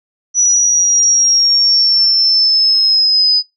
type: linear sweep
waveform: sine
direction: down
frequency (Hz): 5900 to 4978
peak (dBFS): -8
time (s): 0.34-3.43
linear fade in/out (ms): 50
effects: noise-tail reverb RT60 0.2 s tail -25 dB re dry